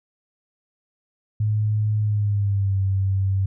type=tone with pitch glide; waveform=sine; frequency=106.6 to 96.63 Hz; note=G#2 to G2; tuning=+46 to -24 cents; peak=-18 dBFS; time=1.4-3.46 s; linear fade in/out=5 ms; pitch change=-170 cents; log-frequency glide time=1.99-2.79 s; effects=none